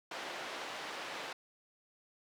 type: band-pass noise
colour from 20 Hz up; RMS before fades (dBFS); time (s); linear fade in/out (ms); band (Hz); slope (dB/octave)
pink; -43; 0.11-1.33; 5; 500 to 4000; 12
effects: none